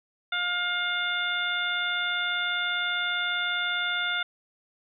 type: harmonic tone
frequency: 709 Hz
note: F5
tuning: 26 cents sharp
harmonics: 1 / 2 / 3 / 4 / 5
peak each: -38 / -28 / -33 / -37 / -31 dBFS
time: 0.32-4.23 s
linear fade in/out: 5 ms
effects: none